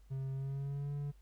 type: tone with pitch glide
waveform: triangle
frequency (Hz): 134.1 to 143.72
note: C3 to D3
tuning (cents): +43 to -37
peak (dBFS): -34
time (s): 0.1-1.12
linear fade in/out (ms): 20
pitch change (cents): +120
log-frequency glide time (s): 0.32-0.93
effects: added 50 Hz sine -57 dBFS peak until 1.21 s + pink hiss -74 dBFS RMS until 1.21 s